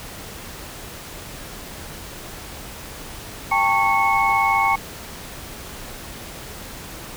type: tone cluster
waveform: sine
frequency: 795 / 894 / 1108 / 2196 Hz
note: G5 / A5 / C#6 / C#7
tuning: +24 / +27 / -1 / -17 cents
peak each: -21 dBFS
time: 3.51-4.76 s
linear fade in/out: 10 ms
effects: pink hiss -36 dBFS RMS until 7.16 s